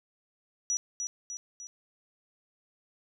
sine tone with echo, 5850 Hz, F#8, 21 cents flat, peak -26 dBFS, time 0.7-0.77 s, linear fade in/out 0 ms, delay 300 ms, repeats 3, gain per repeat -5 dB, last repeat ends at 1.67 s, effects none

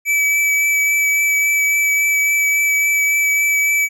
square tone with vibrato, 2299 Hz, D7, 37 cents flat, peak -14 dBFS, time 0.05-3.89 s, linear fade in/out 50 ms, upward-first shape triangle, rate 3.6 Hz, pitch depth 13 cents each way, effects none

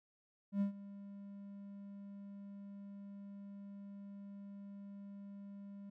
triangle tone with ADSR envelope, 200 Hz, G3, 35 cents sharp, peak -28 dBFS, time 0.52-5.9 s, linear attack 90 ms, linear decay 110 ms, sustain -18 dB, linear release 7 ms, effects none

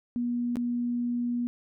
sine tone with dropouts, 241.1 Hz, B3, 41 cents flat, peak -26 dBFS, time 0.16-1.47 s, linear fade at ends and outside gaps 0 ms, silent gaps 0.557-0.569 s, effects none

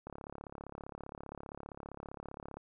click train, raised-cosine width 1 ms, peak -30 dBFS, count 89, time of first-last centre 0.07-2.57 s, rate 35.2 Hz, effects none

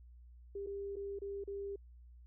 sine tone with dropouts, 398.7 Hz, G4, 29 cents sharp, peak -39 dBFS, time 0.55-1.76 s, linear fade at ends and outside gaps 5 ms, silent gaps 0.664-0.669 / 0.958-0.965 / 1.19-1.217 / 1.44-1.475 s, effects added 60 Hz sine -54 dBFS peak until 2.26 s

